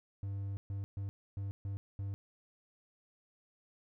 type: tone bursts at uneven times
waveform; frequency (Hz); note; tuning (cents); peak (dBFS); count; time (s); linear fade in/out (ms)
triangle; 99; G2; +18; -34; 6; 0.23-0.57 / 0.7-0.84 / 0.97-1.09 / 1.37-1.51 / 1.65-1.77 / 1.99-2.14; 0
effects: none